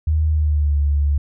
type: tone with pitch glide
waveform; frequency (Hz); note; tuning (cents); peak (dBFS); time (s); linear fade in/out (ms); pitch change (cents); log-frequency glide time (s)
sine; 77.78 to 72.15; D#2 to D2; 0 to -30; -14; 0.07-1.18; 5; -130; 0.29-0.77
effects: none